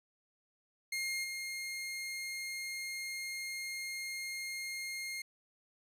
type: tone with level steps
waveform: sawtooth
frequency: 2131 Hz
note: C7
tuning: 31 cents sharp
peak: -31 / -35 dBFS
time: 0.92-5.22 s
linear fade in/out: 5 ms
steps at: 1.23 s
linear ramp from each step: 20 ms
effects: resampled to 32000 Hz